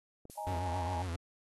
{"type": "clicks", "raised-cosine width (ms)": 2, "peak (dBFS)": -37, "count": 2, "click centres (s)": [0.254, 0.299]}
{"type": "noise with exponential decay", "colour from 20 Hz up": "violet", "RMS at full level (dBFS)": -46, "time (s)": [0.3, 0.99], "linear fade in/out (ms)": 0, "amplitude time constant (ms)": 150}
{"type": "chord", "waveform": "sine", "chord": "D# suspended fourth", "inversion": "none", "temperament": "equal", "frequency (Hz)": [622.3, 830.6, 932.3], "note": ["D#5", "G#5", "A#5"], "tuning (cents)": [0, 0, 0], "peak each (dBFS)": [-44, -38, -44], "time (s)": [0.37, 1.03], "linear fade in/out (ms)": 10}
{"type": "tone with vibrato", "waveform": "45% pulse", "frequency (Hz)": 88.2, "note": "F2", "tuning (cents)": 18, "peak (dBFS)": -35, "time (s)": [0.47, 1.16], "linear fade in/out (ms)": 0, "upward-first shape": "sine", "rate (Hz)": 7.4, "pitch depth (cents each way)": 110}
{"effects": ["AAC 32 kbps"]}